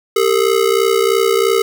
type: ring-modulated tone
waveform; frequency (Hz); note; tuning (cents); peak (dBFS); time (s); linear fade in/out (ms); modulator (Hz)
square; 424.8; G#4; +39; -9; 0.16-1.62; 0; 31.5
effects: none